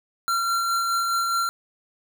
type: tone with tremolo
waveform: square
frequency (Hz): 1369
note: F6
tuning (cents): -35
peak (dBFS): -21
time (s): 0.28-1.49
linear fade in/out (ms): 0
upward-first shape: sine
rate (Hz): 4.8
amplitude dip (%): 25
effects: none

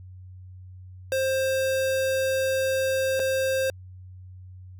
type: tone with dropouts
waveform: square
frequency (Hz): 529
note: C5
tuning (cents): +19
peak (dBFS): -23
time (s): 1.12-3.7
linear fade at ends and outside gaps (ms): 1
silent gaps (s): 3.195-3.199
effects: added 92 Hz sine -41 dBFS peak until 4.79 s

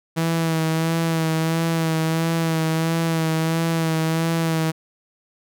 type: tone with vibrato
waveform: sawtooth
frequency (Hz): 162.7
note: E3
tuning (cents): -22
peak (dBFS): -15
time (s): 0.16-4.72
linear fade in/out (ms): 20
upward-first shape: sine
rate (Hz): 1.5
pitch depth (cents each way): 29
effects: none

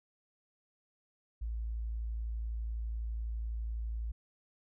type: tone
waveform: sine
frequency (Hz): 56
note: A1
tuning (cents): +31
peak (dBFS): -34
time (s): 1.41-4.12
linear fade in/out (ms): 10
effects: none

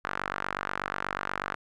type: tone with band-pass filter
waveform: sawtooth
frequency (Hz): 48.24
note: G1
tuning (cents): -27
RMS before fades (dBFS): -34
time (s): 0.04-1.55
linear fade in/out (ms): 10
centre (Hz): 1400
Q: 2.4
effects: none

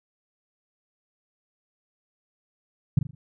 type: tone with echo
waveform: sine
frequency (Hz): 138.59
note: C#3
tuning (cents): 0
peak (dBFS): -13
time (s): 2.97-2.99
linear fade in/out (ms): 5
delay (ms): 40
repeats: 4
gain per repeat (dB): -8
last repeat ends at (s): 3.15
effects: none

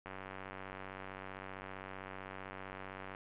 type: click train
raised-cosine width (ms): 0.5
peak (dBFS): -30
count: 296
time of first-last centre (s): 0.06-3.149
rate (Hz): 95.5
effects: resampled to 8000 Hz + 10-bit

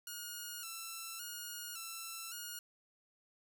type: tone with vibrato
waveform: 5% pulse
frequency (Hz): 1386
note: F6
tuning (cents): -14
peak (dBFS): -32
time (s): 0.07-2.59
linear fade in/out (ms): 2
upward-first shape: square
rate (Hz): 0.89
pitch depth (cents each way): 62
effects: none

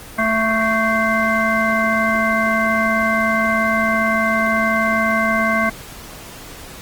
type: harmonic tone with a mistuned harmonic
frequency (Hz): 221.9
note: A3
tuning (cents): +15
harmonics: 1 / 3 / 5 / 7 / 9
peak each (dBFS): -21 / -21 / -21 / -21 / -21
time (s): 0.18-5.7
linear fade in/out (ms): 10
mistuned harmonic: 9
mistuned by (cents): +68
effects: pink hiss -36 dBFS RMS until 6.81 s + Opus 24 kbps

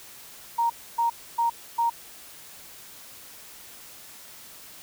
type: tone bursts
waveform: sine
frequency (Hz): 932.3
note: A#5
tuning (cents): 0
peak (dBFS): -20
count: 4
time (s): 0.58-1.9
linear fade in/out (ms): 10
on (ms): 120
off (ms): 280
effects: white hiss -46 dBFS RMS until 4.82 s

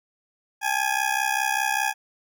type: ring-modulated tone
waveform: 20% pulse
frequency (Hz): 830.6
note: G#5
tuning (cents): 0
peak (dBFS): -14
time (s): 0.61-1.94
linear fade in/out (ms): 50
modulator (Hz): 32.5
effects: none

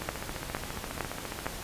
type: two click trains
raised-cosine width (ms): 0.5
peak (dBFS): -20 / -14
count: 22 / 4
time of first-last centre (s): 0.02-1.458 / 0.09-1.466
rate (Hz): 14.6 / 2.18
effects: pink hiss -40 dBFS RMS until 1.63 s + resampled to 32000 Hz

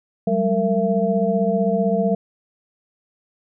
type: tone cluster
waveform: sine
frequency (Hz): 186.9 / 202.5 / 459.1 / 672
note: F#3 / G#3 / A#4 / E5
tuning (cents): +18 / -43 / -26 / +33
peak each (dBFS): -22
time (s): 0.27-2.15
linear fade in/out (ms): 5
effects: none

